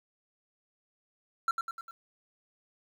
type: tone with echo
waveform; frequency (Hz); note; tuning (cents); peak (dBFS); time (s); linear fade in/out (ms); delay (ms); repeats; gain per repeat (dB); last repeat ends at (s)
triangle; 1356; E6; +49; -22; 1.48-1.51; 2; 100; 4; -5; 1.91
effects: 10-bit